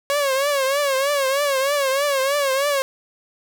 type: tone with vibrato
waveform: sawtooth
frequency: 554 Hz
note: C#5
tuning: 1 cent flat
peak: -14 dBFS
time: 0.1-2.82 s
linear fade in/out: 0 ms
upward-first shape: triangle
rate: 3.2 Hz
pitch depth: 110 cents each way
effects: none